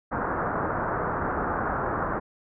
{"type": "low-pass noise", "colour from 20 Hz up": "white", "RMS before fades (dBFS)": -28, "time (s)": [0.11, 2.2], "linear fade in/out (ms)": 20, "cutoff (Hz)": 1500, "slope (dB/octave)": 48, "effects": []}